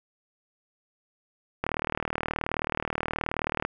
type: click train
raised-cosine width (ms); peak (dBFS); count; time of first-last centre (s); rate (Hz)
0.5; -12; 79; 1.64-3.65; 38.8
effects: none